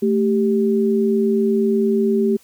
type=tone pair together; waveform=sine; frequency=220.4 / 392 Hz; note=A3 / G4; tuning=+3 / 0 cents; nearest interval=minor seventh; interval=997 cents; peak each=-17 / -17 dBFS; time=0.02-2.37 s; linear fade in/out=10 ms; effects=white hiss -53 dBFS RMS until 2.43 s